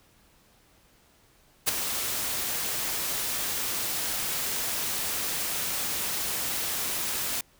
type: noise with ADSR envelope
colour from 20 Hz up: white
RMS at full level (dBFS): -20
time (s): 1.66-7.41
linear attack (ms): 29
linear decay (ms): 4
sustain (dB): -10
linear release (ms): 4
effects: pink hiss -61 dBFS RMS until 7.59 s